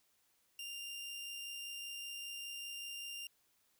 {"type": "tone with amplitude modulation", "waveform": "sawtooth", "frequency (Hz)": 2794, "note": "F7", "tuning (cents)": 0, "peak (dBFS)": -39, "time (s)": [0.59, 3.27], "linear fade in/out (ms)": 2, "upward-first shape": "sine", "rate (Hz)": 65.1, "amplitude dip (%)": 25, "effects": ["white hiss -75 dBFS RMS until 3.79 s"]}